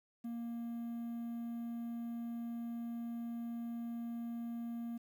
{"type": "tone with quantisation", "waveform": "triangle", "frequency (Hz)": 233.9, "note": "A#3", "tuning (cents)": 6, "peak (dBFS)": -37, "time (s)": [0.24, 4.98], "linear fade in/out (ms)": 10, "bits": 11, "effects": []}